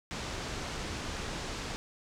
pink low-pass noise, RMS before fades -38 dBFS, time 0.11-1.76 s, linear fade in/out 0 ms, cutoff 7200 Hz, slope 24 dB/octave, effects none

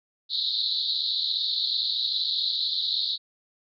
white band-pass noise, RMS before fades -27 dBFS, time 0.29-3.18 s, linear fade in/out 50 ms, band 3700 to 4300 Hz, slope 96 dB/octave, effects none

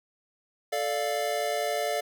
square chord, D minor, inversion second, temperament equal, 440 / 587.3 / 698.5 Hz, A4 / D5 / F5, 0 / 0 / 0 cents, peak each -34 / -31 / -31 dBFS, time 0.72-2.01 s, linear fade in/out 10 ms, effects none

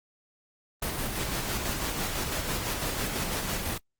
pink noise with tremolo, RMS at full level -30 dBFS, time 0.82-3.78 s, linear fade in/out 5 ms, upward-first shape square, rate 6 Hz, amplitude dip 30%, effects noise-tail reverb RT60 0.1 s tail -26 dB re dry + Opus 24 kbps

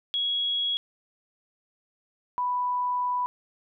sine tone pair in turn, 3327 / 989.1 Hz, G#7 / B5, +2 / +2 cents, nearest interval octave + major sixth, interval 2100 cents, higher first, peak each -24 / -24 dBFS, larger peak neither, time 0.14-0.77 / 2.38-3.26 s, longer second, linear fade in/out 0 ms, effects none

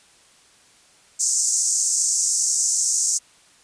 white band-pass noise, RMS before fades -21 dBFS, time 1.19-3.19 s, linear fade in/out 20 ms, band 5900 to 8200 Hz, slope 48 dB/octave, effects white hiss -54 dBFS RMS until 3.63 s + resampled to 22050 Hz

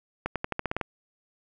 accelerating click train, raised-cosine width 0.5 ms, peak -13 dBFS, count 9, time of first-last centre 0.26-0.812 s, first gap 97 ms, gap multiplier 0.9, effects none

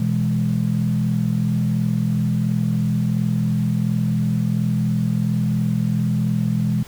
sine chord, E major, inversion second, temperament equal, 123.47 / 164.81 / 207.7 Hz, B2 / E3 / G#3, 0 / 0 / 0 cents, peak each -21 dBFS, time 0-6.83 s, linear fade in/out 5 ms, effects tanh soft clip ceiling -8 dBFS + pink hiss -43 dBFS RMS until 6.87 s

